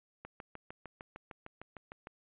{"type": "click train", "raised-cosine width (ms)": 0.5, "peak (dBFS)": -30, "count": 13, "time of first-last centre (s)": [0.25, 2.071], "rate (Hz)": 6.59, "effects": ["resampled to 8000 Hz"]}